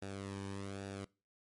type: tone with flanger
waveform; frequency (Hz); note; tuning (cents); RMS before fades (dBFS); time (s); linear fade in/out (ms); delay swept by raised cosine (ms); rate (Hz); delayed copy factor
sawtooth; 98.4; G2; +7; -44; 0.02-1.05; 5; 0.95 to 1.5; 1.2; -0.7
effects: noise-tail reverb RT60 0.3 s tail -22 dB re dry + MP3 48 kbps